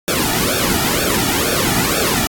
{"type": "noise with flanger", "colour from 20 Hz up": "pink", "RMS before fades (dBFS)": -17, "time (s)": [0.08, 2.27], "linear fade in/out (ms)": 0, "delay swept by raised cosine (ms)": [0.99, 1.93], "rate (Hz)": 2.1, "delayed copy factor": -1, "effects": ["AAC 64 kbps"]}